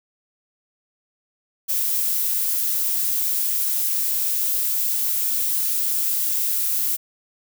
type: noise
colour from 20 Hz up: violet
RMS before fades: -22 dBFS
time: 1.68-6.97 s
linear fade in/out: 20 ms
effects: none